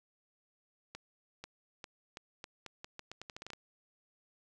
accelerating click train, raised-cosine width 0.2 ms, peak -27 dBFS, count 16, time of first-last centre 0.95-3.534 s, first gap 490 ms, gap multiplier 0.82, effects none

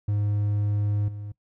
triangle tone with level steps, 103.3 Hz, G#2, 9 cents flat, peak -20 / -31 dBFS, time 0.08-1.32 s, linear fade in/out 5 ms, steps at 1.08 s, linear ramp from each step 5 ms, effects noise-tail reverb RT60 0.1 s tail -21 dB re dry

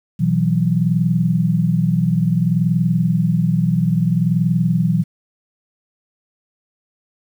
sine chord, B suspended fourth, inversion none, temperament just, 123.47 / 164.63 / 185.21 Hz, B2 / E3 / F#3, 0 / -2 / +2 cents, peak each -20 / -16 / -19 dBFS, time 0.19-5.04 s, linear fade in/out 20 ms, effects 8-bit

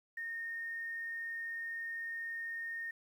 sine tone with quantisation, 1839 Hz, A#6, 24 cents flat, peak -38 dBFS, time 0.17-2.91 s, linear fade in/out 5 ms, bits 11, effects none

